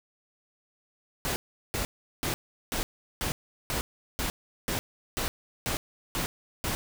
pink noise bursts, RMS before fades -30 dBFS, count 12, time 1.25-6.75 s, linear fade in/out 0 ms, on 110 ms, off 380 ms, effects none

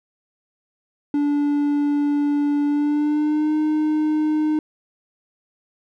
triangle tone with pitch glide, 290 to 306.7 Hz, D4 to D#4, -22 to -25 cents, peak -15 dBFS, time 1.14-4.59 s, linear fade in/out 2 ms, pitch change +97 cents, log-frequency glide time 2.66-3.55 s, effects none

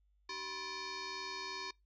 sine tone with frequency modulation, 1661.2 Hz, G#6, in tune, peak -40 dBFS, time 0.29-1.71 s, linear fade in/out 5 ms, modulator 681 Hz, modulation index 5.4, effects noise-tail reverb RT60 0.2 s tail -24 dB re dry + added 50 Hz sine -69 dBFS peak until 1.85 s

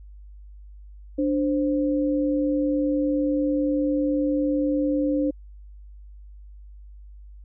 sine tone pair together, 293.7 / 523.3 Hz, D4 / C5, 0 / 0 cents, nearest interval minor seventh, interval 1000 cents, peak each -21 / -26 dBFS, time 1.18-5.31 s, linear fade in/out 10 ms, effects added 50 Hz sine -41 dBFS peak until 7.44 s

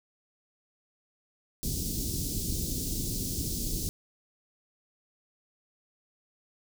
pink band-stop noise, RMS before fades -32 dBFS, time 1.63-3.89 s, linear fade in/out 0 ms, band 340 to 4700 Hz, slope 24 dB/octave, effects none

